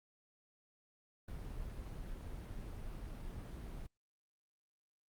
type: noise with ADSR envelope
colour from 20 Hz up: brown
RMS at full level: -43 dBFS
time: 1.28-3.87 s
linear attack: 5 ms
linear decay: 5 ms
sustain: -2 dB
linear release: 11 ms
effects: Opus 32 kbps

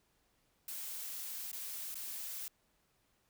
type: noise with dropouts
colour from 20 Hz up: blue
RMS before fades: -43 dBFS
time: 0.68-2.48 s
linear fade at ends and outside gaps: 2 ms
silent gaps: 1.516-1.529 / 1.944-1.954 s
effects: pink hiss -75 dBFS RMS until 3.29 s

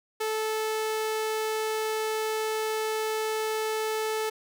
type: tone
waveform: sawtooth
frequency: 436.4 Hz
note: A4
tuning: 14 cents flat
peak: -23 dBFS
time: 0.2-4.3 s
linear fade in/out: 10 ms
effects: none

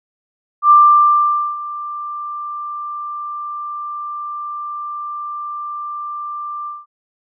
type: tone with ADSR envelope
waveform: sine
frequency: 1184 Hz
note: D6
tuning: 14 cents sharp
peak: -4 dBFS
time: 0.62-6.86 s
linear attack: 83 ms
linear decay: 860 ms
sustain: -19 dB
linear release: 190 ms
effects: none

